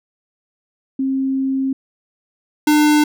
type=tone pair in turn; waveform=sine / square; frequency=267.2 / 299.9 Hz; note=C4 / D4; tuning=+36 / +36 cents; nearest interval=major second; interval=200 cents; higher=second; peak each=-16 / -11 dBFS; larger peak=second; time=0.99-1.73 / 2.67-3.04 s; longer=first; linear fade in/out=5 ms; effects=none